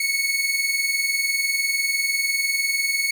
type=tone pair together; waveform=sawtooth; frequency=2197 / 2217 Hz; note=C#7 / C#7; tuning=-16 / 0 cents; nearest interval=unison; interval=16 cents; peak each=-20 dBFS; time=0-3.11 s; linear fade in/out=5 ms; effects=none

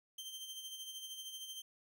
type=tone with tremolo; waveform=sawtooth; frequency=3136 Hz; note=G7; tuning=in tune; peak=-40 dBFS; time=0.18-1.62 s; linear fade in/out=5 ms; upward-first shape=sine; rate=13 Hz; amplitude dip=50%; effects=none

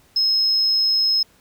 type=tone; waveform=sine; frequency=5160 Hz; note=E8; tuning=38 cents flat; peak=-14 dBFS; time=0.16-1.23 s; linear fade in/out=5 ms; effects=tanh soft clip ceiling -12 dBFS + pink hiss -56 dBFS RMS until 1.4 s

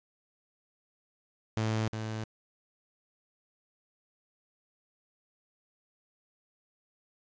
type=tone with echo; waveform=sawtooth; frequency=110 Hz; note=A2; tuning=in tune; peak=-24 dBFS; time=1.57-1.88 s; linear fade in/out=0 ms; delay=360 ms; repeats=1; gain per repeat=-6 dB; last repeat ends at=2.24 s; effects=resampled to 16000 Hz + 9-bit

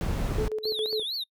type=noise; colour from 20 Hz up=brown; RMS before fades=-28 dBFS; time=0.01-0.48 s; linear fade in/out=0 ms
type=tone with tremolo; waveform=sine; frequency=432.3 Hz; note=A4; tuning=31 cents flat; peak=-26 dBFS; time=0.38-1.03 s; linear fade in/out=5 ms; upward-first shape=square; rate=7.3 Hz; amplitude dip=70%
type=tone with vibrato; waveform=triangle; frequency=3879 Hz; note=B7; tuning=32 cents flat; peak=-28 dBFS; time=0.63-1.24 s; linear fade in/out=10 ms; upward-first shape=triangle; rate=4.3 Hz; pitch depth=290 cents each way
effects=noise-tail reverb RT60 0.1 s tail -26 dB re dry

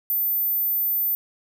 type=tone; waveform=sine; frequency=14080 Hz; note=A9; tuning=in tune; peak=-20 dBFS; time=0.1-1.15 s; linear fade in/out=0 ms; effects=none

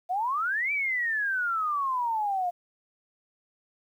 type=exponential two-way sweep; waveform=sine; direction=up then down; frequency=695 to 2349 to 695 Hz; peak=-25 dBFS; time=0.09-2.51 s; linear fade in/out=20 ms; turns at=0.72 s; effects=10-bit

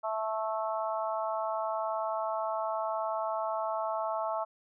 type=harmonic tone; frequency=219.1 Hz; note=A3; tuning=7 cents flat; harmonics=3 / 4 / 5 / 6; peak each=-33 / -35 / -37 / -39 dBFS; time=0.03-4.45 s; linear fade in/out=20 ms; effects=none

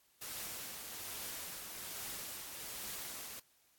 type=noise with tremolo; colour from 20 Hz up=white; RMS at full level=-43 dBFS; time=0.21-3.4 s; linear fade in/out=10 ms; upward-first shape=triangle; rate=1.2 Hz; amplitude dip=40%; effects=white hiss -71 dBFS RMS until 3.78 s + AAC 64 kbps

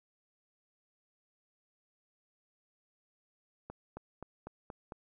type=accelerating click train; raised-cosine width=1 ms; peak=-29 dBFS; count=6; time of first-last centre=3.7-4.922 s; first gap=270 ms; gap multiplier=0.95; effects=none

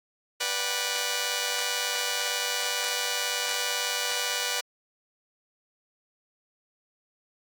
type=chord; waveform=5% pulse; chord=G major seventh; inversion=first; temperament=just; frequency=490 / 588 / 735 / 784 Hz; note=B4 / D5 / F#5 / G5; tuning=-14 / +2 / -12 / 0 cents; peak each=-20 / -22 / -25 / -25 dBFS; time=0.4-4.61 s; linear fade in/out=10 ms; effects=AAC 64 kbps

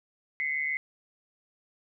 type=tone pair together; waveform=sine; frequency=2039 / 2186 Hz; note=C7 / C#7; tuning=-45 / -25 cents; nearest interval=minor second; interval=120 cents; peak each=-29 / -32 dBFS; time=0.4-0.77 s; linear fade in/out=0 ms; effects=none

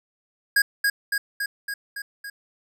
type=tone with echo; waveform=square; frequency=1639 Hz; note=G#6; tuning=23 cents flat; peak=-16 dBFS; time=0.56-0.62 s; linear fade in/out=5 ms; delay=280 ms; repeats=6; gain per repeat=-3 dB; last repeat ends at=2.3 s; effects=none

